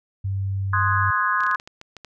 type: tone with pitch glide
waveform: sine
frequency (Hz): 97.3 to 98.2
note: G2 to G2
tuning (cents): -12 to +4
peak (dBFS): -22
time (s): 0.24-1.11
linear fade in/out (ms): 10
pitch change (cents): +16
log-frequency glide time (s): 0.77-0.94
type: chord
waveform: sine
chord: Ab dominant seventh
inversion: first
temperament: equal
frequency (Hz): 1046.5 / 1244.5 / 1480 / 1661.2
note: C6 / Eb6 / Gb6 / Ab6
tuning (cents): 0 / 0 / 0 / 0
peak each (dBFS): -23 / -24 / -26 / -24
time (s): 0.73-1.56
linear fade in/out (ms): 5
type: clicks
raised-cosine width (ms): 0.2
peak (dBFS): -22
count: 10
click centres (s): 1.406 / 1.436 / 1.466 / 1.513 / 1.548 / 1.599 / 1.675 / 1.814 / 1.967 / 2.047
effects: none